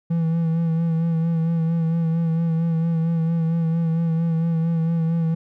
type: tone with vibrato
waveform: triangle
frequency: 164.81 Hz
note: E3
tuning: in tune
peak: -16 dBFS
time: 0.1-5.35 s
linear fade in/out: 10 ms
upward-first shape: sine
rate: 4.4 Hz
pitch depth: 33 cents each way
effects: none